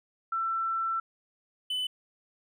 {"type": "tone pair in turn", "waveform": ["sine", "triangle"], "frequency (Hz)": [1340, 3008], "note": ["E6", "F#7"], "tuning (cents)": [28, 28], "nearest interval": "octave + major second", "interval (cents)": 1400, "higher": "second", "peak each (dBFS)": -27, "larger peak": "neither", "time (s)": [[0.32, 1], [1.7, 1.87]], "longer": "first", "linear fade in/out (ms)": 5, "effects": []}